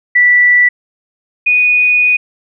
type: tone pair in turn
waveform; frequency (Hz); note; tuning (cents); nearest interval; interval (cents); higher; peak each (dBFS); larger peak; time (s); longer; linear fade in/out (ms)
sine; 1964 / 2474; B6 / D#7; -10 / -10; major third; 400; second; -5 / -7; first; 0.15-0.69 / 1.46-2.17; second; 10
effects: none